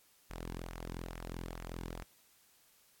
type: tone with flanger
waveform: sawtooth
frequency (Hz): 42.67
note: F1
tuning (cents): -39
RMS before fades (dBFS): -44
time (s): 0.3-2.03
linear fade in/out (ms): 0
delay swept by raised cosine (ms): 0.22 to 1.62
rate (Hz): 2.3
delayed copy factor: -0.5
effects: white hiss -67 dBFS RMS until 3 s + AAC 64 kbps